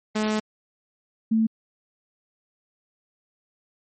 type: tone pair in turn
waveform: sawtooth / sine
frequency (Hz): 214.7 / 222.3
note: A3 / A3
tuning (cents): -42 / +18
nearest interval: minor second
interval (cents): 60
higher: second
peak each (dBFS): -18 / -17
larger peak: second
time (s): 0.15-0.4 / 1.31-1.47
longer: first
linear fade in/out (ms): 10
effects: MP3 32 kbps